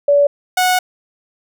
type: tone pair in turn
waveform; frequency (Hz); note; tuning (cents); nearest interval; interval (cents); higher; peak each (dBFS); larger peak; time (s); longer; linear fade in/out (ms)
sine / sawtooth; 573 / 734; D5 / F#5; -43 / -14; major third; 429; second; -8; neither; 0.08-0.27 / 0.57-0.79; second; 5
effects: none